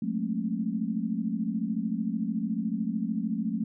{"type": "tone cluster", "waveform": "sine", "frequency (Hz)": [179.8, 212.4, 226, 271.2], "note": ["F#3", "G#3", "A3", "C#4"], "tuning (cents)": [-49, 39, 47, -38], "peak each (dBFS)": [-34, -31, -31, -36], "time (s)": [0.02, 3.64], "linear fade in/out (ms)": 5, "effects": []}